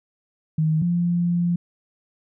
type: tone pair in turn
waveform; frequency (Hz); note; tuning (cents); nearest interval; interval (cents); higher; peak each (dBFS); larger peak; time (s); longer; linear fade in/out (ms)
sine; 157.1 / 173.52; D#3 / F3; +17 / -11; major second; 172; second; -17 / -18; first; 0.58-0.82 / 0.82-1.56; second; 5
effects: none